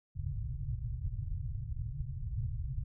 white low-pass noise, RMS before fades -37 dBFS, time 0.15-2.84 s, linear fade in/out 10 ms, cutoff 140 Hz, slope 96 dB/octave, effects none

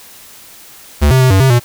square tone with pitch steps, 73 / 130.6 / 129.2 / 95.8 / 132.7 / 120.8 Hz, D2 / C3 / C3 / G2 / C3 / B2, -10 / -3 / -21 / -39 / +25 / -38 cents, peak -7 dBFS, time 1.01-1.598 s, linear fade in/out 20 ms, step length 98 ms, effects white hiss -38 dBFS RMS until 1.64 s

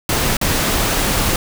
pink noise with dropouts, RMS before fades -17 dBFS, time 0.09-1.36 s, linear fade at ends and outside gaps 2 ms, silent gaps 0.369-0.413 s, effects none

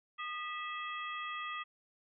harmonic tone with a mistuned harmonic, 653 Hz, E5, 17 cents flat, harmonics 2 / 3 / 4 / 5, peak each -40 / -44 / -46 / -48 dBFS, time 0.18-1.64 s, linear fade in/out 20 ms, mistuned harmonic 2, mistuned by -110 cents, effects none

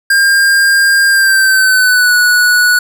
square tone with pitch glide, 1604 to 1470.9 Hz, G6 to F#6, +39 to -11 cents, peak -7 dBFS, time 0.1-2.79 s, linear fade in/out 5 ms, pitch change -150 cents, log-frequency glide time 1.08-2.14 s, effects none

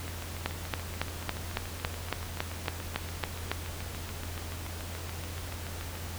two click trains, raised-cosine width 0.3 ms, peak -12 / -24 dBFS, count 12 / 42, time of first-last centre 0.46-3.516 / 0.08-5.954 s, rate 3.6 / 6.98 Hz, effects added 85 Hz sine -39 dBFS peak until 6.18 s + pink hiss -42 dBFS RMS until 6.18 s

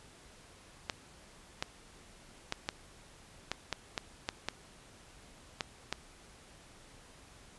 clicks, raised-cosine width 0.2 ms, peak -15 dBFS, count 11, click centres 0.898 / 1.625 / 2.524 / 2.689 / 3.516 / 3.727 / 3.978 / 4.289 / 4.486 / 5.608 / 5.926 s, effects pink hiss -57 dBFS RMS until 7.58 s + resampled to 24000 Hz

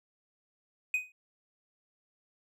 triangle tone with exponential decay, 2500 Hz, D#7, 8 cents sharp, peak -22 dBFS, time 0.94-1.12 s, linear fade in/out 2 ms, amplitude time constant 39 ms, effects none

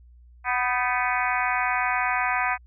harmonic tone with a mistuned harmonic, 247.8 Hz, B3, 6 cents sharp, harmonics 3 / 4 / 5 / 6 / 7 / 8 / 9 / 10, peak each -28 / -28 / -30 / -30 / -33 / -31 / -31 / -33 dBFS, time 0.44-2.58 s, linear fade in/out 50 ms, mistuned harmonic 6, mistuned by +62 cents, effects added 60 Hz sine -48 dBFS peak until 2.66 s

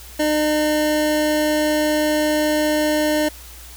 square tone pair together, 304.2 / 606 Hz, D#4 / D#5, -39 / -46 cents, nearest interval octave, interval 1193 cents, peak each -20 dBFS, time 0.19-3.29 s, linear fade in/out 10 ms, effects added 60 Hz sine -40 dBFS peak until 3.76 s + white hiss -41 dBFS RMS until 3.76 s

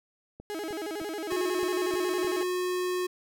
click train, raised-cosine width 2 ms, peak -30 dBFS, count 7, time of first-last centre 0.4-2.246 s, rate 3.25 Hz
35% pulse tone with vibrato, 365.8 Hz, F#4, 20 cents flat, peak -31 dBFS, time 0.5-2.43 s, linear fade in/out 0 ms, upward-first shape square, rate 11 Hz, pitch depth 220 cents each way
square tone, 362.7 Hz, F#4, 34 cents flat, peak -28 dBFS, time 1.3-3.07 s, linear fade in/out 10 ms
effects none

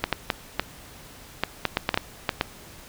clicks, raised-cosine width 0.3 ms, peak -5 dBFS, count 12, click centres 0.04 / 0.127 / 0.302 / 0.596 / 1.436 / 1.653 / 1.771 / 1.891 / 1.943 / 1.975 / 2.292 / 2.411 s, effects pink hiss -46 dBFS RMS until 2.88 s

